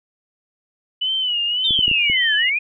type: tone with vibrato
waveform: sine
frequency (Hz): 2960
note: F#7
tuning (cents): 0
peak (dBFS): -18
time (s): 1.01-2.5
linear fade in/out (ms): 10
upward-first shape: sine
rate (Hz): 1.8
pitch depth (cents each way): 88
type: exponential two-way sweep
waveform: sine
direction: down then up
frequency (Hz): 3729 to 1661.2 to 2518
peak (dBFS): -17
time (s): 1.64-2.59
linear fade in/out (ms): 10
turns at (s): 2.35
type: clicks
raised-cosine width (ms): 3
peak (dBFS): -17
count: 5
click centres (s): 1.708 / 1.791 / 1.88 / 1.914 / 2.099
effects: none